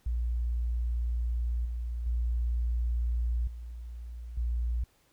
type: tone with level steps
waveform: sine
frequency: 59 Hz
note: A#1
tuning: 22 cents sharp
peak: -27 / -31 / -26 / -38 / -27 dBFS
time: 0.06-4.84 s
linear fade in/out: 5 ms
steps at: 1.65 / 2.06 / 3.47 / 4.37 s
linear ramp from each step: 5 ms
effects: pink hiss -67 dBFS RMS until 5.12 s